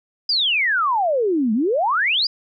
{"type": "exponential two-way sweep", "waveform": "sine", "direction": "down then up", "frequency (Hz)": [5040, 207.4, 5040], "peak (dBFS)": -16, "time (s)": [0.29, 2.27], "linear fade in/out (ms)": 5, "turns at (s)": 1.53, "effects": []}